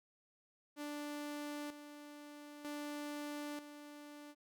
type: tone with tremolo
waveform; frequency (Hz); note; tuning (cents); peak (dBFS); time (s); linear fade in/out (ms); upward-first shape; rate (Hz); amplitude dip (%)
sawtooth; 293.7; D4; 0; -38; 0.76-4.35; 50; square; 0.53; 65
effects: none